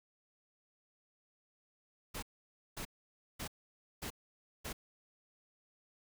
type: noise bursts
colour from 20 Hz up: pink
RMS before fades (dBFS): -42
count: 5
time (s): 2.14-4.73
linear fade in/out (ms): 10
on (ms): 86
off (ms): 540
effects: none